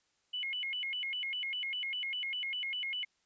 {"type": "tone with vibrato", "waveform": "sine", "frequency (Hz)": 2532, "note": "D#7", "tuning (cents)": 30, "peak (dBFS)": -34, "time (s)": [0.33, 3.05], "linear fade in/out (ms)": 10, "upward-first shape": "square", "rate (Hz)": 5, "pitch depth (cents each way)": 280, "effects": ["white hiss -75 dBFS RMS until 3.25 s", "resampled to 16000 Hz"]}